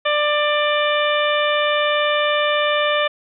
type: harmonic tone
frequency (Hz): 593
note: D5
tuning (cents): +17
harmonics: 1 / 2 / 3 / 4 / 5 / 6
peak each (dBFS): -19 / -22 / -24 / -25 / -26 / -27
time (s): 0.05-3.08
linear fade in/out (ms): 10
effects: none